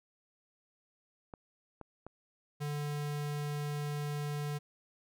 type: clicks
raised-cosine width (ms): 1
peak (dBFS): -31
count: 3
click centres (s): 1.338 / 1.813 / 2.066
type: tone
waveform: square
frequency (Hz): 146.83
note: D3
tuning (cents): 0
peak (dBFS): -35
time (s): 2.6-4.59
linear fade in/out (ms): 20
effects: none